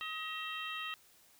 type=harmonic tone with a mistuned harmonic; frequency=633 Hz; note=D#5; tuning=30 cents sharp; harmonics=2 / 3 / 4 / 5 / 6; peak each=-43 / -45 / -43 / -45 / -49 dBFS; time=0.01-0.94 s; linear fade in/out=0 ms; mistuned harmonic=4; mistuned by=+110 cents; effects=white hiss -64 dBFS RMS until 1.39 s